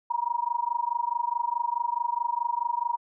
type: tone with amplitude modulation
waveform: sine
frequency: 952 Hz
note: A#5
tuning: 36 cents sharp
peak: -21 dBFS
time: 0.1-2.97 s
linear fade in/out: 10 ms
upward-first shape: sine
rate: 24.7 Hz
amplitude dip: 95%
effects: none